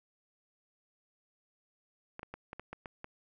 clicks, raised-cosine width 0.5 ms, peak -27 dBFS, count 8, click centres 2.194 / 2.231 / 2.34 / 2.531 / 2.596 / 2.73 / 2.858 / 3.044 s, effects none

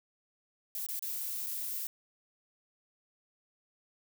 violet noise with dropouts, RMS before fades -37 dBFS, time 0.75-1.87 s, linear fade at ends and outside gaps 1 ms, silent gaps 0.865-0.887 / 0.993-1.024 / 1.464-1.468 s, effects none

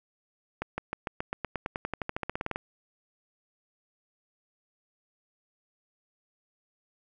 accelerating click train, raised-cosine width 0.5 ms, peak -16 dBFS, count 22, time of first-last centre 0.62-2.559 s, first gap 160 ms, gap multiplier 0.94, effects none

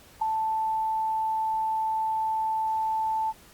sine tone with ADSR envelope, 880 Hz, A5, in tune, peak -19 dBFS, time 0.21-3.33 s, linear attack 10 ms, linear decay 5 ms, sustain -5 dB, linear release 37 ms, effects pink hiss -53 dBFS RMS until 3.53 s + Opus 48 kbps

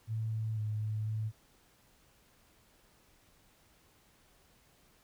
sine tone with pitch steps, 111 / 110.3 / 107.1 / 107.8 / 109.1 Hz, A2 / A2 / A2 / A2 / A2, +16 / +5 / -46 / -35 / -14 cents, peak -32 dBFS, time 0.07-1.32 s, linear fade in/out 50 ms, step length 250 ms, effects pink hiss -66 dBFS RMS until 5.03 s

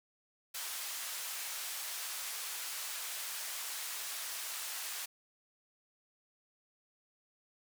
white band-pass noise, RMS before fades -41 dBFS, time 0.54-5.06 s, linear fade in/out 10 ms, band 850 to 14000 Hz, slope 12 dB/octave, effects none

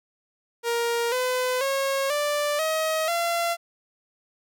sawtooth tone with pitch steps, 469.2 / 505.8 / 545.2 / 587.8 / 633.6 / 683 Hz, A#4 / B4 / C#5 / D5 / D#5 / F5, +11 / +41 / -29 / +1 / +31 / -39 cents, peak -19 dBFS, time 0.63-3.57 s, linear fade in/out 50 ms, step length 490 ms, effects none

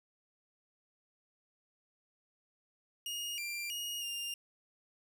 sawtooth tone with pitch steps, 2860 / 2372 / 2873 / 2803 Hz, F7 / D7 / F7 / F7, +41 / +17 / +48 / +6 cents, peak -34 dBFS, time 3.06-4.34 s, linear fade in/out 2 ms, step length 320 ms, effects none

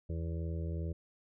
harmonic tone, 82.41 Hz, E2, in tune, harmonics 1 / 2 / 4 / 5 / 6 / 7, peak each -35 / -41 / -47 / -49 / -51 / -52 dBFS, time 0.09-0.93 s, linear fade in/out 10 ms, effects none

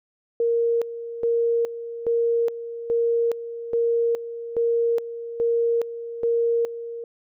sine tone with tremolo, 466.2 Hz, A#4, in tune, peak -18 dBFS, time 0.4-7.04 s, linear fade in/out 2 ms, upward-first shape square, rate 1.2 Hz, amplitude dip 75%, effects none

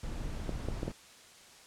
brown noise, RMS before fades -38 dBFS, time 0.03-0.92 s, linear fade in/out 5 ms
clicks, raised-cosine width 2 ms, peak -21 dBFS, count 4, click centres 0.493 / 0.686 / 0.831 / 0.88 s
effects white hiss -55 dBFS RMS until 1.66 s + low-pass 8000 Hz 12 dB/octave

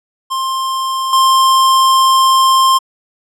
square tone with level steps, 1056 Hz, C6, 16 cents sharp, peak -16 / -8 dBFS, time 0.3-2.79 s, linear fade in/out 20 ms, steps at 1.13 s, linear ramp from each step 2 ms, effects low-pass 11000 Hz 12 dB/octave

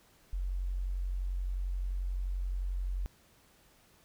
sine tone, 45.72 Hz, F#1, 20 cents flat, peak -31 dBFS, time 0.33-3.06 s, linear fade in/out 0 ms, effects pink hiss -64 dBFS RMS until 4.04 s

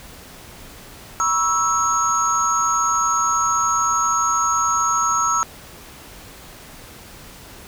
sine tone cluster, 963 / 1102 / 1315 / 6600 Hz, B5 / C#6 / E6 / G#8, -44 / -11 / -5 / -12 cents, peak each -26 / -26 / -18 / -23 dBFS, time 1.2-5.43 s, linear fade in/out 0 ms, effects pink hiss -41 dBFS RMS until 7.67 s

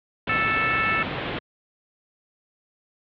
pink low-pass noise, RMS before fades -28 dBFS, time 0.27-1.39 s, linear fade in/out 5 ms, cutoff 3600 Hz, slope 48 dB/octave
harmonic tone, 440 Hz, A4, in tune, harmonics 3 / 4 / 5 / 6, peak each -25 / -26 / -27 / -28 dBFS, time 0.29-1.03 s, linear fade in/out 5 ms
effects high-pass 100 Hz 12 dB/octave

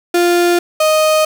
35% pulse tone pair in turn, 349.2 / 622.2 Hz, F4 / D#5, 0 / 0 cents, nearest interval minor seventh, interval 1000 cents, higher second, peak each -8 dBFS, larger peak neither, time 0.14-0.59 / 0.8-1.25 s, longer neither, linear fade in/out 5 ms, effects none

